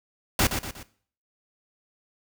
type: noise with echo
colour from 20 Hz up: pink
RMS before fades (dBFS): -21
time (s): 0.39-0.47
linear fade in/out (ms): 2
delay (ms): 120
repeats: 3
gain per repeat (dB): -7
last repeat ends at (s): 0.83
effects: noise-tail reverb RT60 0.5 s tail -17 dB re dry